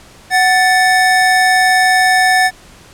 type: tone pair together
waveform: square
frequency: 743 / 1760 Hz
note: F#5 / A6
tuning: +7 / 0 cents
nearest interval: octave + minor third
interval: 1493 cents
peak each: -12 dBFS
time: 0.3-2.51 s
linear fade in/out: 50 ms
effects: pink hiss -41 dBFS RMS until 2.93 s + low-pass 10000 Hz 12 dB/octave